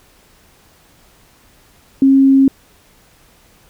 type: tone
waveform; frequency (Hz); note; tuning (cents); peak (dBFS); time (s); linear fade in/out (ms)
sine; 270.3; C#4; -44; -6; 2.02-2.48; 2
effects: pink hiss -50 dBFS RMS until 3.69 s